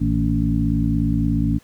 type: harmonic tone with a mistuned harmonic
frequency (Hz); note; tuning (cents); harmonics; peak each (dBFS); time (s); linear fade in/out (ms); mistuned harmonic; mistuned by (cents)
56.9; A#1; -41; 1 / 2 / 3 / 4 / 5; -23 / -23 / -23 / -23 / -23; 0-1.59; 20; 3; -73
effects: pink hiss -54 dBFS RMS until 1.63 s